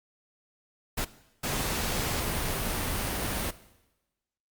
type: noise bursts at uneven times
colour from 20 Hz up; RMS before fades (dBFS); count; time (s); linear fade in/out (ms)
pink; -30; 2; 0.97-1.05 / 1.43-3.51; 10
effects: noise-tail reverb RT60 1.0 s tail -17 dB re dry + Opus 48 kbps